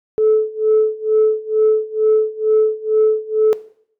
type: tone with tremolo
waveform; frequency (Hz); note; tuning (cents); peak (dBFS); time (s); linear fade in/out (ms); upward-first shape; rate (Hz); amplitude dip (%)
sine; 434.1; A4; -23; -8; 0.18-3.53; 0; sine; 2.2; 95
effects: noise-tail reverb RT60 0.6 s tail -18 dB re dry + tanh soft clip ceiling -6 dBFS